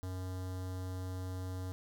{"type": "tone with notch filter", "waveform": "square", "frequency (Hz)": 92.5, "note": "F#2", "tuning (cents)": 0, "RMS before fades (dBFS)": -40, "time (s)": [0.03, 1.72], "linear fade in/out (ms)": 0, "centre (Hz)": 2400, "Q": 1.1, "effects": []}